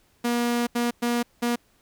sawtooth tone bursts at uneven times, 238.9 Hz, A#3, 43 cents sharp, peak -18 dBFS, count 4, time 0.24-0.67 / 0.75-0.91 / 1.02-1.23 / 1.42-1.56 s, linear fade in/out 10 ms, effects pink hiss -63 dBFS RMS until 1.81 s

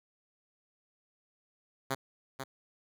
5% pulse tone with echo, 134.6 Hz, C3, 49 cents sharp, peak -19 dBFS, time 1.9-1.95 s, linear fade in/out 10 ms, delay 490 ms, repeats 1, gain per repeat -7 dB, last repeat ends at 2.44 s, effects none

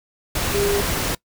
sine tone in noise, 403.7 Hz, G#4, 49 cents flat, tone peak -19 dBFS, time 0.54-0.81 s, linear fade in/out 5 ms, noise pink, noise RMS -23 dBFS, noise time 0.35-1.15 s, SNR +1 dB, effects noise-tail reverb RT60 0.1 s tail -22 dB re dry

